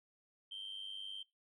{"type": "tone with amplitude modulation", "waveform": "sine", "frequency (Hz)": 3136, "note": "G7", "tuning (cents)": 0, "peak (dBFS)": -38, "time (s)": [0.51, 1.23], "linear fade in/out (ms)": 10, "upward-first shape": "sine", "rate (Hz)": 99.6, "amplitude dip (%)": 85, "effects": ["noise-tail reverb RT60 0.2 s tail -21 dB re dry", "tanh soft clip ceiling -39 dBFS"]}